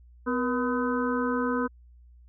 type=harmonic tone with a mistuned harmonic; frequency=252.5 Hz; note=B3; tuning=39 cents sharp; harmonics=1 / 2 / 4 / 5 / 6; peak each=-27 / -30 / -33 / -34 / -35 dBFS; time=0.26-1.68 s; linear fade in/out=20 ms; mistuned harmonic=2; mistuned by=-86 cents; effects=added 60 Hz sine -50 dBFS peak until 2.28 s